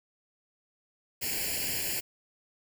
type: noise with comb filter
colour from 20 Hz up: white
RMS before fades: -32 dBFS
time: 1.21-2.01 s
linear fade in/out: 20 ms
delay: 0.41 ms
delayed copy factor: +1
effects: none